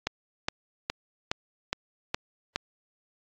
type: click train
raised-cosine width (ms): 0.2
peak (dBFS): -9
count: 7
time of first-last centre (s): 0.07-2.56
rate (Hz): 2.41
effects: low-pass 6000 Hz 12 dB/octave + AAC 64 kbps